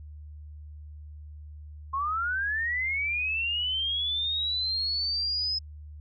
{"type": "linear sweep", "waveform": "sine", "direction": "up", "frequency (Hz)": [1056, 5130], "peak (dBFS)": -26, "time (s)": [1.93, 5.59], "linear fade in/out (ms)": 10, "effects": ["added 75 Hz sine -41 dBFS peak until 6 s"]}